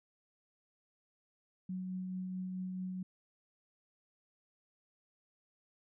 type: tone with tremolo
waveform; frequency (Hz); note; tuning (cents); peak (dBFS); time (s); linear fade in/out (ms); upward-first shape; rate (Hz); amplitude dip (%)
sine; 185; F#3; 0; -36; 1.69-3.03; 5; triangle; 4.6; 25
effects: none

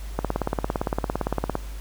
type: click train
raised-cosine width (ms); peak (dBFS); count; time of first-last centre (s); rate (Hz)
1; -9; 25; 0.19-1.554; 17.6
effects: added 50 Hz sine -32 dBFS peak until 1.8 s + pink hiss -46 dBFS RMS until 1.8 s

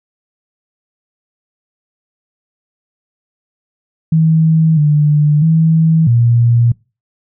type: tone with pitch steps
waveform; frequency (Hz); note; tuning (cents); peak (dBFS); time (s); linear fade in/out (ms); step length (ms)
sine; 160.3 / 148.9 / 161.4 / 118.4; E3 / D3 / E3 / A#2; -48 / +24 / -36 / +27; -7; 4.12-6.72; 5; 650
effects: noise-tail reverb RT60 0.3 s tail -24 dB re dry

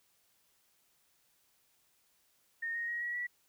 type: tone with pitch steps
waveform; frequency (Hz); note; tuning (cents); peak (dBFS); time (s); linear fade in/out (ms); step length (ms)
sine; 1840 / 1865.7 / 1891.7 / 1918.1 / 1944.9; A#6 / A#6 / A#6 / A#6 / B6; -23 / +1 / +25 / +49 / -27; -34; 2.62-3.27; 10; 130
effects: white hiss -72 dBFS RMS until 3.48 s

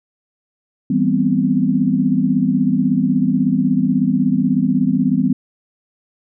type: chord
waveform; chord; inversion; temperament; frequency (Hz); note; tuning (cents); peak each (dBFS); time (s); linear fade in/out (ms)
sine; C major seventh; first; just; 163.52 / 196.22 / 245.3 / 261.6; E3 / G3 / B3 / C4; -14 / +2 / -12 / 0; -21 / -18 / -18 / -18; 0.9-5.33; 5
effects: none

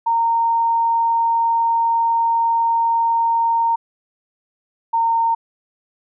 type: tone pair in turn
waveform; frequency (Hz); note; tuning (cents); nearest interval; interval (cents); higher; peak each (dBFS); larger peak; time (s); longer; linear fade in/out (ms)
sine; 922 / 917.2; A#5 / A#5; -19 / -28; unison; 9; first; -14; neither; 0.06-3.76 / 4.93-5.35; first; 10
effects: none

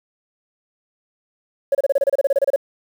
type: tone bursts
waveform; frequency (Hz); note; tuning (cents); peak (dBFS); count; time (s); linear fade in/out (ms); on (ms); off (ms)
sine; 554.4; C#5; 0; -11; 15; 1.72-2.561; 5; 29; 29
effects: tanh soft clip ceiling -9 dBFS + 7-bit

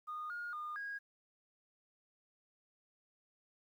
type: tone with pitch steps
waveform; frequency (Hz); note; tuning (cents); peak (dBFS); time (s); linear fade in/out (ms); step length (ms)
sine; 1228 / 1427 / 1216 / 1640; D#6 / F6 / D#6 / G#6; -23 / +37 / -40 / -22; -39; 0.07-0.99; 20; 230
effects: tanh soft clip ceiling -36 dBFS + 12-bit

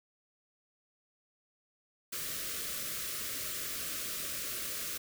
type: band-stop noise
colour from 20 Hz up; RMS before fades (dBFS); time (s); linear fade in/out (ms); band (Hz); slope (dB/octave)
white; -38; 2.12-4.98; 10; 660 to 1100; 96
effects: none

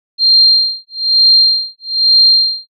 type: tone with tremolo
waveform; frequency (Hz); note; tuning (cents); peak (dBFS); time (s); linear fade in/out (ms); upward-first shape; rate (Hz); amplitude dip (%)
sine; 4186; C8; 0; -4; 0.18-2.69; 50; sine; 1.1; 100
effects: none

